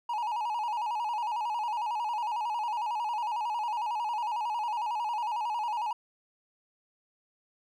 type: tone with vibrato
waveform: triangle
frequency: 900 Hz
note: A5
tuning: 39 cents sharp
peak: -27 dBFS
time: 0.09-5.93 s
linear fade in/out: 5 ms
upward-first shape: square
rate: 11 Hz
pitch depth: 97 cents each way
effects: none